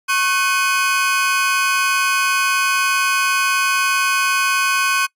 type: tone cluster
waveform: 40% pulse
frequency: 1095 / 1513 / 2509 Hz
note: C#6 / F#6 / D#7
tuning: -22 / +38 / +14 cents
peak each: -19 dBFS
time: 0.08-5.07 s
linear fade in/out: 20 ms
effects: noise-tail reverb RT60 0.1 s tail -23 dB re dry + resampled to 32000 Hz